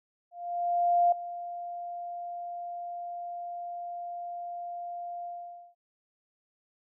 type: tone with ADSR envelope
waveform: sine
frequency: 698.5 Hz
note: F5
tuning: in tune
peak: -19 dBFS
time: 0.31-5.75 s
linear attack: 810 ms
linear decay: 5 ms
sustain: -16 dB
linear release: 500 ms
effects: none